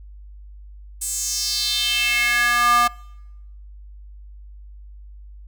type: tone with high-pass filter sweep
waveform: square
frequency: 240 Hz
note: B3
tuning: 49 cents flat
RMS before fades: -20 dBFS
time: 1.01-2.88 s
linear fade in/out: 10 ms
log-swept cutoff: 8600 to 990 Hz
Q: 3.9
effects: noise-tail reverb RT60 0.9 s tail -25 dB re dry + added 50 Hz sine -38 dBFS peak until 5.47 s